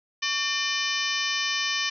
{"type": "harmonic tone with a mistuned harmonic", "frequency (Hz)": 600, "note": "D5", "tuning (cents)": 37, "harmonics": [2, 3, 4, 5, 6, 7, 8, 9, 10], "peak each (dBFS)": [-35, -31, -31, -31, -35, -37, -36, -33, -35], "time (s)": [0.22, 1.9], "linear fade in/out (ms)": 10, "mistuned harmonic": 2, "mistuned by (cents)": -100, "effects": []}